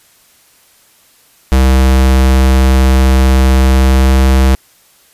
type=tone with pitch glide; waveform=square; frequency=65.41 to 65.79 Hz; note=C2 to C2; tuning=0 to +10 cents; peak=-6 dBFS; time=1.52-4.55 s; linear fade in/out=0 ms; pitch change=+10 cents; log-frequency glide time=3.65-4.19 s; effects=white hiss -48 dBFS RMS until 5.13 s + resampled to 32000 Hz